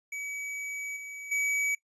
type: tone with level steps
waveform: square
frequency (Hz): 2277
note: C#7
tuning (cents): +46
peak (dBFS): -35 / -40 / -27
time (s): 0.12-1.75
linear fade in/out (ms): 5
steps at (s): 0.96 / 1.31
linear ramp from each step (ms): 10
effects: noise-tail reverb RT60 0.1 s tail -20 dB re dry + resampled to 24000 Hz